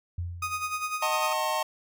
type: tone with exponential decay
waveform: sine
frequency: 87 Hz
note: F2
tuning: 6 cents flat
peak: -27 dBFS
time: 0.18-0.92 s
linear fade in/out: 5 ms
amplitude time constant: 160 ms
type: tone with tremolo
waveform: 30% pulse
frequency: 1245 Hz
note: D#6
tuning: 1 cent sharp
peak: -24 dBFS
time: 0.42-1.33 s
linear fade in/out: 5 ms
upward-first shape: sine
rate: 10 Hz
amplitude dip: 65%
type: chord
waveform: square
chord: D# diminished seventh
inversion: none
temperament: just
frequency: 622.3 / 746.7 / 896 / 1075.3 Hz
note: D#5 / F#5 / A5 / C6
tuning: 0 / +16 / +31 / +47 cents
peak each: -32 / -35 / -31 / -32 dBFS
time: 1.02-1.63 s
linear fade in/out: 5 ms
effects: none